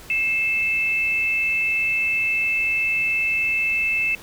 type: tone pair together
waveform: sine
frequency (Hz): 2144 / 2637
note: C7 / E7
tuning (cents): +42 / 0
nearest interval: major third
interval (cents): 358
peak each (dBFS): -28 / -19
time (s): 0.1-4.15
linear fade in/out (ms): 2
effects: pink hiss -43 dBFS RMS until 4.22 s